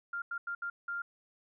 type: tone bursts at uneven times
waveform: sine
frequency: 1396.9 Hz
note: F6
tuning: in tune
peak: -34 dBFS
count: 5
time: 0.13-0.22 / 0.31-0.38 / 0.47-0.55 / 0.62-0.7 / 0.88-1.02 s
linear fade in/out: 5 ms
effects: none